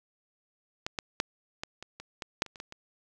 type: clicks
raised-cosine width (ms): 0.2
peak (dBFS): -15 / -14 / -9 / -17 / -24 / -25 / -19 / -8 / -28 / -29 / -22 / -26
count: 12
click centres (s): 0.865 / 0.988 / 1.201 / 1.635 / 1.826 / 2 / 2.222 / 2.421 / 2.463 / 2.558 / 2.601 / 2.724
effects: none